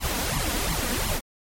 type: noise with flanger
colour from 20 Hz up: pink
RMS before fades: -26 dBFS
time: 0-1.21 s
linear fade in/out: 50 ms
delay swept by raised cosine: 0.94 to 4.24 ms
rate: 2.8 Hz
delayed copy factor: +0.85
effects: MP3 64 kbps